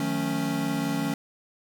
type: chord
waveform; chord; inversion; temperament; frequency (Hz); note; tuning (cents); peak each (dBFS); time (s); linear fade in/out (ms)
square; D# half-diminished seventh; none; equal with one note detuned; 155.56 / 180.88 / 220 / 277.2; D#3 / F#3 / A3 / C#4; 0 / -39 / 0 / 0; -33 / -34 / -33 / -29; 0-1.14; 2
effects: none